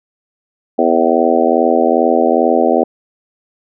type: harmonic tone with a mistuned harmonic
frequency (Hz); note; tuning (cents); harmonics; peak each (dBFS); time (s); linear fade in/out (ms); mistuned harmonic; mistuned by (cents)
82.41; E2; 0; 3 / 4 / 5 / 6 / 7 / 8 / 9; -17 / -17 / -17 / -17 / -17 / -17 / -17; 0.78-2.84; 10; 9; +35
effects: none